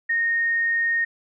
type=tone; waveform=sine; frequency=1851 Hz; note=A#6; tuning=13 cents flat; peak=-19 dBFS; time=0.09-1.05 s; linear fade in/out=10 ms; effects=none